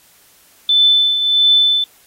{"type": "tone with tremolo", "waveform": "sine", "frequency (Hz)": 3520, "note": "A7", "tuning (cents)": 0, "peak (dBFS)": -7, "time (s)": [0.69, 1.84], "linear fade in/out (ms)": 2, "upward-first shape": "triangle", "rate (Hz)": 1.5, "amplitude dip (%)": 60, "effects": ["white hiss -50 dBFS RMS until 2.06 s", "AAC 48 kbps"]}